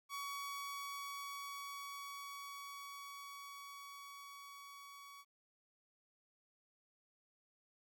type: tone with level ramp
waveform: sawtooth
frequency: 1127 Hz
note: C#6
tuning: 28 cents sharp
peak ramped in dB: -38 to -50 dBFS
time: 0.09-5.25 s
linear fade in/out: 50 ms
effects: 13-bit